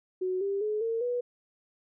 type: tone with pitch steps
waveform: sine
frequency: 370 / 396.6 / 425 / 455.5 / 488.2 Hz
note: F#4 / G4 / G#4 / A#4 / B4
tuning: 0 / +20 / +40 / -40 / -20 cents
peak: -27 dBFS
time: 0.21-1.21 s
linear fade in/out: 10 ms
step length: 200 ms
effects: none